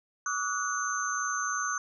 sine tone cluster, 1142 / 1265 / 1467 / 6260 Hz, D6 / D#6 / F#6 / G8, -49 / +28 / -15 / -3 cents, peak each -33 / -37 / -33 / -34 dBFS, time 0.26-1.78 s, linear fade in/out 2 ms, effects none

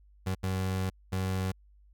30% pulse tone bursts at uneven times, 94.1 Hz, F#2, 30 cents sharp, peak -26 dBFS, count 3, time 0.26-0.35 / 0.43-0.9 / 1.12-1.52 s, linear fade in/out 10 ms, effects added 50 Hz sine -56 dBFS peak until 1.93 s

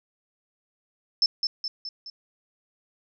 sine tone with echo, 5274 Hz, E8, in tune, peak -17 dBFS, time 1.22-1.26 s, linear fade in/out 2 ms, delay 210 ms, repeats 4, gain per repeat -5 dB, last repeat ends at 2.1 s, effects none

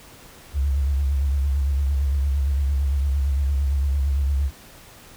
sine tone with vibrato, 69.3 Hz, C#2, in tune, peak -18 dBFS, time 0.53-4.51 s, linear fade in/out 50 ms, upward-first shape sine, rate 8.8 Hz, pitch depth 73 cents each way, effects pink hiss -46 dBFS RMS until 5.16 s

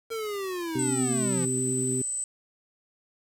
square linear sweep, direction down, 460 to 162 Hz, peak -30 dBFS, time 0.1-1.46 s, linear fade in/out 20 ms
harmonic tone, 128.8 Hz, C3, 27 cents flat, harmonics 1 / 2 / 3, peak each -32 / -30 / -31 dBFS, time 0.75-2.02 s, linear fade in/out 5 ms
sine tone, 8040 Hz, B8, 30 cents sharp, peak -28 dBFS, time 0.79-2.24 s, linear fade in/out 2 ms
effects resampled to 32000 Hz + 8-bit

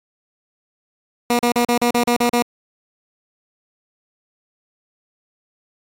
15% pulse tone bursts, 240.2 Hz, B3, 48 cents flat, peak -8 dBFS, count 9, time 1.3-2.423 s, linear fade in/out 2 ms, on 91 ms, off 38 ms, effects AAC 64 kbps

